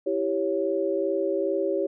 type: chord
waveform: sine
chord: C# diminished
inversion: first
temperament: equal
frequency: 329.6 / 392 / 554.4 Hz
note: E4 / G4 / C#5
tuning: 0 / 0 / 0 cents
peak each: -29 / -26 / -27 dBFS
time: 0.06-1.87 s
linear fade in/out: 10 ms
effects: none